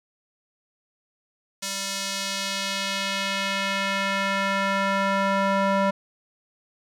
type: tone with band-pass filter sweep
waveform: square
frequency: 196 Hz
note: G3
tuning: in tune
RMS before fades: -25 dBFS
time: 1.62-5.91 s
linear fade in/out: 10 ms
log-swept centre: 6400 to 880 Hz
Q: 1
effects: none